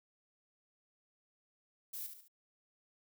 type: noise with echo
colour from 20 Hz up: violet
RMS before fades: -43 dBFS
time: 1.93-2.07 s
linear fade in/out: 10 ms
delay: 71 ms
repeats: 3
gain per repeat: -7 dB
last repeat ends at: 2.283 s
effects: none